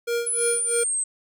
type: tone with tremolo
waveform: square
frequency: 471.3 Hz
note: A#4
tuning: 19 cents sharp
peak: -22 dBFS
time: 0.07-0.84 s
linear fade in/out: 10 ms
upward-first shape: sine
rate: 3.1 Hz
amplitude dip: 95%
type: linear sweep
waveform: sine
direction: down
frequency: 10210 to 8170 Hz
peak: -22 dBFS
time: 0.26-1.04 s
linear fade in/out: 10 ms
effects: none